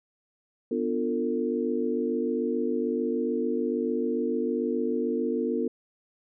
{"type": "chord", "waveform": "sine", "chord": "B half-diminished seventh", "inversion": "none", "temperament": "equal with one note detuned", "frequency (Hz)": [246.9, 293.7, 349.2, 450.5], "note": ["B3", "D4", "F4", "A4"], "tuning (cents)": [0, 0, 0, 41], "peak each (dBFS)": [-29, -33, -31, -29], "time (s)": [0.71, 5.68], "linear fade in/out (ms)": 5, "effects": []}